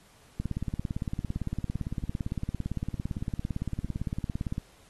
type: click train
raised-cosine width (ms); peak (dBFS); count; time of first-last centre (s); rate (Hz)
5; -18; 75; 0.4-4.581; 17.7
effects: pink hiss -59 dBFS RMS until 4.89 s + AAC 32 kbps